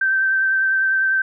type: tone with vibrato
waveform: sine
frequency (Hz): 1555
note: G6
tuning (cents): -14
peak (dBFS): -15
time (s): 0.01-1.22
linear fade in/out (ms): 5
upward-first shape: triangle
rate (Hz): 10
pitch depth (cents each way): 21
effects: none